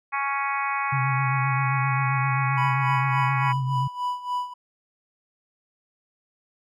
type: harmonic tone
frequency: 277.7 Hz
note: C#4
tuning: 3 cents sharp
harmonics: 3 / 4 / 5 / 6 / 7 / 8 / 9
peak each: -30 / -27 / -34 / -35 / -34 / -32 / -35 dBFS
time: 0.12-3.53 s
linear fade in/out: 20 ms
type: tone with vibrato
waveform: sine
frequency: 132.6 Hz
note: C3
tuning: 23 cents sharp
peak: -23 dBFS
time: 0.92-3.88 s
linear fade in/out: 10 ms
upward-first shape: sine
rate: 7.6 Hz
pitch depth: 49 cents each way
type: tone with tremolo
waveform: triangle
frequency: 987.8 Hz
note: B5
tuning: in tune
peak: -21 dBFS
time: 2.57-4.54 s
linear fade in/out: 10 ms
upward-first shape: sine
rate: 3.5 Hz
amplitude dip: 80%
effects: none